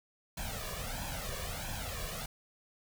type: noise with flanger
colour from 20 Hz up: pink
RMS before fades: -39 dBFS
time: 0.37-2.26 s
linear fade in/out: 5 ms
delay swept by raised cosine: 1.2 to 1.77 ms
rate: 1.5 Hz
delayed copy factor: +0.85
effects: none